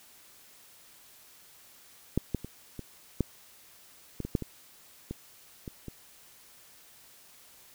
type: clicks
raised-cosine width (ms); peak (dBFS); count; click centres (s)
3; -12 / -15 / -26 / -25 / -12 / -21 / -22 / -12 / -22 / -22 / -25 / -26; 12; 2.176 / 2.347 / 2.446 / 2.793 / 3.207 / 4.203 / 4.25 / 4.352 / 4.423 / 5.11 / 5.678 / 5.883
effects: white hiss -56 dBFS RMS until 7.74 s